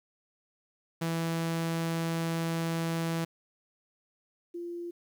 sawtooth / sine tone pair in turn, 165.2 / 345.4 Hz, E3 / F4, +4 / -19 cents, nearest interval octave + minor second, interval 1277 cents, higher second, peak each -25 / -35 dBFS, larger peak first, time 1.01-3.25 / 4.54-4.91 s, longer first, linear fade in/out 10 ms, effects 11-bit

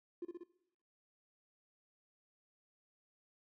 triangle tone with echo, 349.2 Hz, F4, in tune, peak -35 dBFS, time 0.22-0.25 s, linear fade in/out 5 ms, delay 62 ms, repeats 3, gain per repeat -3 dB, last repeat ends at 0.436 s, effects noise-tail reverb RT60 0.8 s tail -20 dB re dry + tanh soft clip ceiling -37 dBFS

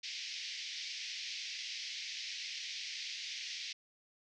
white band-pass noise, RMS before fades -43 dBFS, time 0.03-3.73 s, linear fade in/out 10 ms, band 2000 to 5700 Hz, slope 48 dB/octave, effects none

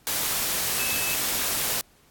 sine tone in noise, 2607 Hz, E7, 20 cents flat, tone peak -30 dBFS, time 0.79-1.14 s, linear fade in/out 0 ms, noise white, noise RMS -26 dBFS, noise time 0.07-1.81 s, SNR -7 dB, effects pink hiss -59 dBFS RMS until 2.1 s + AAC 64 kbps

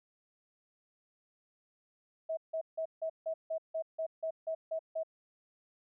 sine tone bursts, 644 Hz, E5, 41 cents flat, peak -32 dBFS, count 12, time 2.29-5.034 s, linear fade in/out 10 ms, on 82 ms, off 160 ms, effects none

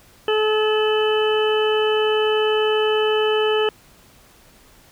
harmonic tone with a mistuned harmonic, 430.2 Hz, A4, 39 cents flat, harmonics 1 / 2 / 3 / 4 / 6 / 7, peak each -17 / -27 / -28 / -30 / -31 / -26 dBFS, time 0.28-3.69 s, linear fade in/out 2 ms, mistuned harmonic 6, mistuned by +21 cents, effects pink hiss -51 dBFS RMS until 4.91 s

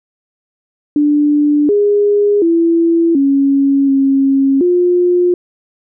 sine tone with pitch steps, 294.5 / 410.6 / 334.3 / 276.6 / 272.2 / 355.3 Hz, D4 / G#4 / E4 / C#4 / C#4 / F4, +5 / -20 / +24 / -4 / -31 / +30 cents, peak -8 dBFS, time 0.96-5.34 s, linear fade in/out 2 ms, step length 730 ms, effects none

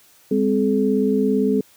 sine tone cluster, 201.9 / 259.6 / 427.1 Hz, G#3 / C4 / G#4, -49 / -13 / +48 cents, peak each -20 dBFS, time 0.31-1.61 s, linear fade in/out 5 ms, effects white hiss -53 dBFS RMS until 1.76 s + high-pass 60 Hz 12 dB/octave

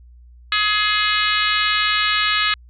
harmonic tone, 421 Hz, G#4, 24 cents sharp, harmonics 3 / 4 / 5 / 6 / 7 / 8 / 9 / 10, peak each -22 / -23 / -24 / -25 / -25 / -26 / -27 / -27 dBFS, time 0.52-2.54 s, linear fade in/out 2 ms, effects added 60 Hz sine -42 dBFS peak until 2.69 s

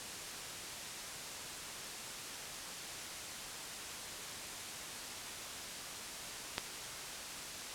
click, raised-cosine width 0.2 ms, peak -15 dBFS, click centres 6.581 s, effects white hiss -44 dBFS RMS until 7.74 s + low-pass 9000 Hz 12 dB/octave

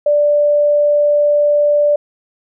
sine tone, 587.3 Hz, D5, in tune, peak -9 dBFS, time 0.06-1.96 s, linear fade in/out 5 ms, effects none

